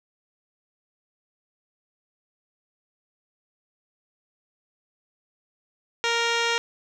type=tone with low-pass filter; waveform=10% pulse; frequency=466.2 Hz; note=A#4; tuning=in tune; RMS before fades=-24 dBFS; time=6.04-6.58 s; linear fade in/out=0 ms; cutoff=4700 Hz; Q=5.1; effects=none